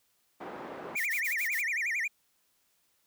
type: band-pass noise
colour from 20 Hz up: pink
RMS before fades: -42 dBFS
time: 0.4-0.96 s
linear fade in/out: 10 ms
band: 320 to 1200 Hz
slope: 12 dB/octave
type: tone with vibrato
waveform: triangle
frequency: 2093 Hz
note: C7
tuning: in tune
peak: -27 dBFS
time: 0.95-2.08 s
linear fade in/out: 10 ms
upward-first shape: sine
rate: 11 Hz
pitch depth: 270 cents each way
type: noise bursts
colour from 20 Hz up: blue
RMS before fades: -40 dBFS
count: 5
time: 0.96-1.622 s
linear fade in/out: 20 ms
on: 110 ms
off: 28 ms
effects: white hiss -72 dBFS RMS until 3.06 s